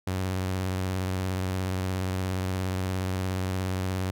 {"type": "tone with vibrato", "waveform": "sawtooth", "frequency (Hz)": 93.4, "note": "F#2", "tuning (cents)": 17, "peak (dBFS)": -23, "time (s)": [0.07, 4.11], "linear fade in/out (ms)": 5, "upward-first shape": "square", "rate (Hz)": 17, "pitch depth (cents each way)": 29, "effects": []}